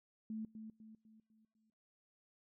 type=tone with echo; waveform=sine; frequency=219.1 Hz; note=A3; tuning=7 cents flat; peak=-40 dBFS; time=0.3-0.45 s; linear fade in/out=2 ms; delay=250 ms; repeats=5; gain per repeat=-7 dB; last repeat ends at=1.7 s; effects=noise-tail reverb RT60 0.5 s tail -26 dB re dry